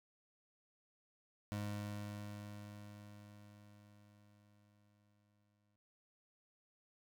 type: tone with exponential decay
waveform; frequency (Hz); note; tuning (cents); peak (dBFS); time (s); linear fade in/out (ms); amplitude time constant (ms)
25% pulse; 103.5; G#2; -5; -35; 1.52-5.76; 0; 920
effects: none